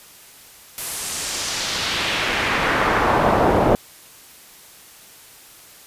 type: noise with band-pass filter sweep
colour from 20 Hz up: brown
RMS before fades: -20 dBFS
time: 0.78-3.75 s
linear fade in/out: 0 ms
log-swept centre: 12000 to 560 Hz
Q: 1.3
effects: white hiss -45 dBFS RMS until 5.86 s + resampled to 32000 Hz